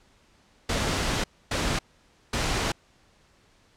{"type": "noise bursts at uneven times", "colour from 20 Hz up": "pink", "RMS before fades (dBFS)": -26, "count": 3, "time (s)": [[0.69, 1.24], [1.51, 1.79], [2.33, 2.72]], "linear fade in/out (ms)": 5, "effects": ["pink hiss -61 dBFS RMS until 3.76 s", "low-pass 7000 Hz 12 dB/octave"]}